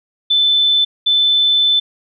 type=tone pair in turn; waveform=sine; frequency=3520 / 3520 Hz; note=A7 / A7; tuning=0 / 0 cents; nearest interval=unison; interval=0 cents; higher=neither; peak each=-10 dBFS; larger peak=neither; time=0.3-0.85 / 1.06-1.8 s; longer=second; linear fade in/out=10 ms; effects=none